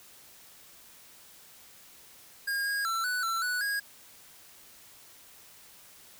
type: tone with pitch steps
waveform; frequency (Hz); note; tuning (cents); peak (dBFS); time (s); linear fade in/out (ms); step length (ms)
square; 1622 / 1635 / 1342 / 1487 / 1344 / 1479 / 1642; G#6 / G#6 / E6 / F#6 / E6 / F#6 / G#6; -41 / -28 / +31 / +8 / +33 / -1 / -20; -29; 2.47-3.8; 10; 190
effects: white hiss -54 dBFS RMS until 6.19 s